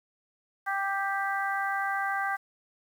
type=harmonic tone; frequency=393.3 Hz; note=G4; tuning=6 cents sharp; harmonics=2 / 3 / 4 / 5; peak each=-31 / -34 / -31 / -37 dBFS; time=0.66-2.37 s; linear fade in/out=20 ms; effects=9-bit